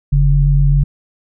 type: tone pair together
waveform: sine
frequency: 44.73 / 141.9 Hz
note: F1 / C#3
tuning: +42 / +41 cents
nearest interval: octave + minor sixth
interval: 1999 cents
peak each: -11 dBFS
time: 0.12-0.84 s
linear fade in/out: 10 ms
effects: none